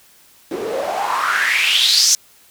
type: noise with band-pass filter sweep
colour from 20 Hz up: white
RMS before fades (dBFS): -17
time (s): 0.51-2.15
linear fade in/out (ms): 0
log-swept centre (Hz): 330 to 6300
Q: 6
effects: white hiss -50 dBFS RMS until 2.5 s